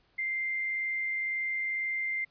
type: tone with amplitude modulation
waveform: sine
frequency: 2093 Hz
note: C7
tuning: in tune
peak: -28 dBFS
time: 0.18-2.25 s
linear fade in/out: 10 ms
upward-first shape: sine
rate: 102 Hz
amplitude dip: 25%
effects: pink hiss -68 dBFS RMS until 2.3 s + resampled to 11025 Hz